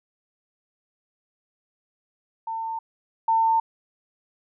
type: tone pair in turn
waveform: sine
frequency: 901 / 901 Hz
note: A5 / A5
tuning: +41 / +41 cents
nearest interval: unison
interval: 0 cents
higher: neither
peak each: -27 / -17 dBFS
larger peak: second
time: 2.47-2.79 / 3.28-3.6 s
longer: neither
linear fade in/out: 5 ms
effects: none